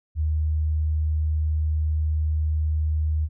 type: tone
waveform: sine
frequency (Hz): 77.3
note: D#2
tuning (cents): -11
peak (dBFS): -20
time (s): 0.15-3.29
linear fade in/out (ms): 50
effects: none